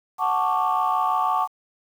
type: chord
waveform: sine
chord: D major seventh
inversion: first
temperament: equal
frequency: 740 / 880 / 1108.7 / 1174.7 Hz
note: F#5 / A5 / C#6 / D6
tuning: 0 / 0 / 0 / 0 cents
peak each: -24 dBFS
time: 0.18-1.48 s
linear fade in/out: 50 ms
effects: tanh soft clip ceiling -12 dBFS + 8-bit